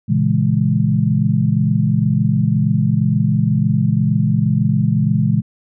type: chord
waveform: sine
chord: A# half-diminished seventh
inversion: none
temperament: equal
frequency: 116.54 / 138.59 / 164.81 / 207.7 Hz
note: A#2 / C#3 / E3 / G#3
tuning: 0 / 0 / 0 / 0 cents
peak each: -18 dBFS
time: 0.08-5.42 s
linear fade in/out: 20 ms
effects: none